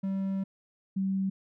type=tone pair in turn; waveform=triangle / sine; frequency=193.4 / 192.51 Hz; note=G3 / G3; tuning=-23 / -31 cents; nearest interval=unison; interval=8 cents; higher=first; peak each=-26 dBFS; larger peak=neither; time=0.03-0.44 / 0.96-1.3 s; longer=first; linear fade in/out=10 ms; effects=none